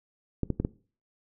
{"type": "clicks", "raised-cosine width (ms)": 3, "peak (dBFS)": -14, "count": 4, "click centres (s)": [0.433, 0.503, 0.6, 0.649], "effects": ["noise-tail reverb RT60 0.4 s tail -20 dB re dry"]}